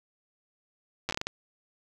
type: slowing click train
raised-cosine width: 0.2 ms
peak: -13 dBFS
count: 8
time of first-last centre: 1.09-1.27 s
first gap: 8 ms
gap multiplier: 1.38
effects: 9-bit